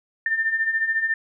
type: beating tone pair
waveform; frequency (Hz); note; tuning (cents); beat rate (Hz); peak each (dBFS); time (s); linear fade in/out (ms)
sine; 1786 / 1800; A6 / A6; +25 / +39; 14; -27 / -21; 0.26-1.14; 2
effects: none